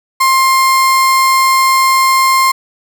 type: tone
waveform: 35% pulse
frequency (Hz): 1058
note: C6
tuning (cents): +19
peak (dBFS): -6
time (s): 0.2-2.52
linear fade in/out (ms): 10
effects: none